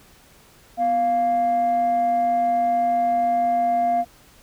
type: tone pair together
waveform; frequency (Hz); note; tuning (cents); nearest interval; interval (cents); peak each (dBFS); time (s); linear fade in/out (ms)
sine; 247.6 / 698.5; B3 / F5; +5 / 0; octave + tritone; 1795; -28 / -16; 0.77-4.05; 50
effects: tanh soft clip ceiling -14 dBFS + pink hiss -52 dBFS RMS until 4.42 s